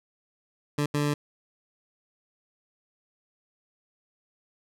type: tone bursts at uneven times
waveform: 20% pulse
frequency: 146.5 Hz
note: D3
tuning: 4 cents flat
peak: -19 dBFS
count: 2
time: 0.78-0.86 / 0.94-1.14 s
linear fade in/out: 5 ms
effects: low-pass 12000 Hz 12 dB/octave